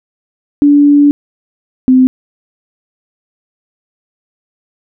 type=tone pair in turn; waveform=sine; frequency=288.9 / 257.3 Hz; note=D4 / C4; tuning=-28 / -29 cents; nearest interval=major second; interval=201 cents; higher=first; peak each=-3 dBFS; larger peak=neither; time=0.62-1.11 / 1.88-2.07 s; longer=first; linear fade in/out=0 ms; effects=none